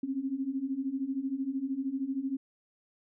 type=beating tone pair; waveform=sine; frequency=260.3 / 273.3 Hz; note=C4 / C#4; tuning=-9 / -24 cents; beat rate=13 Hz; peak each=-35 / -32 dBFS; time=0.03-2.37 s; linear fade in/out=5 ms; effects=none